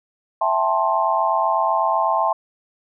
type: chord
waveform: sine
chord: A minor seventh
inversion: second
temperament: just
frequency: 660 / 792 / 880 / 1056 Hz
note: E5 / G5 / A5 / C6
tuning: +2 / +18 / 0 / +16 cents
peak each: -22 / -24 / -21 / -21 dBFS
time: 0.41-2.33 s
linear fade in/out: 5 ms
effects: none